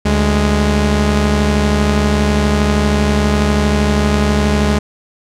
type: tone pair together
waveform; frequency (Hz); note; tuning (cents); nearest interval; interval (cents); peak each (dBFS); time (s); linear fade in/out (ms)
sawtooth; 73.42 / 207.8; D2 / G#3; 0 / +1; octave + tritone; 1801; -10; 0.05-4.79; 10
effects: low-pass 8000 Hz 12 dB/octave